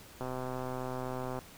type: click train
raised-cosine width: 1 ms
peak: -24 dBFS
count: 152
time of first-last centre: 0.21-1.39 s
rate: 128 Hz
effects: pink hiss -53 dBFS RMS until 1.57 s